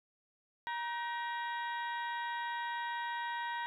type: harmonic tone with a mistuned harmonic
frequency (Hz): 473.1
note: A#4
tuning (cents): +26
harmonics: 2 / 3 / 4 / 5 / 6 / 7 / 8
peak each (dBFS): -37 / -45 / -42 / -55 / -55 / -52 / -52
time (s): 0.67-3.66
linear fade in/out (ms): 0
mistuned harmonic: 3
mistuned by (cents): +140
effects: 12-bit